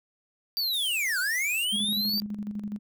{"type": "linear two-way sweep", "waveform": "square", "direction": "down then up", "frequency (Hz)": [4699, 1410, 4699], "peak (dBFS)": -26, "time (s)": [0.57, 2.2], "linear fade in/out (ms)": 0, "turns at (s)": 1.19}
{"type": "high-pass noise", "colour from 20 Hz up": "pink", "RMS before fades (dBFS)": -42, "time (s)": [0.73, 1.65], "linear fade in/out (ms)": 5, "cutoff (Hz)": 9700, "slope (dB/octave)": 12}
{"type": "tone with tremolo", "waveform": "sine", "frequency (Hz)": 207.7, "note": "G#3", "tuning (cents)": 0, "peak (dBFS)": -29, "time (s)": [1.72, 2.79], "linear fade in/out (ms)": 20, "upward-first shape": "square", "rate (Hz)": 12, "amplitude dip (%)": 55}
{"effects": []}